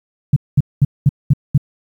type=tone bursts; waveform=sine; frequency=140.6 Hz; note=C#3; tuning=25 cents sharp; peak=-6 dBFS; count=6; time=0.33-1.578 s; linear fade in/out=5 ms; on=33 ms; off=210 ms; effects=8-bit